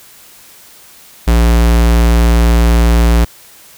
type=tone; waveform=square; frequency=58 Hz; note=A#1; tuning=8 cents flat; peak=-7 dBFS; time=1.27-3.25 s; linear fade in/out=10 ms; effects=white hiss -40 dBFS RMS until 3.77 s